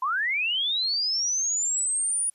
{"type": "linear sweep", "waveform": "sine", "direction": "up", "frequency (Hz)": [987.8, 9750], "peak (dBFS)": -23, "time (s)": [0.02, 2.3], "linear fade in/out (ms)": 5, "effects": ["white hiss -68 dBFS RMS until 2.34 s", "resampled to 32000 Hz"]}